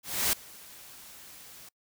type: noise with ADSR envelope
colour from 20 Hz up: white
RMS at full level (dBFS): -25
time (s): 0.03-1.69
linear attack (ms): 300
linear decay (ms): 3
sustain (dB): -24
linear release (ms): 7
effects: noise-tail reverb RT60 0.1 s tail -24 dB re dry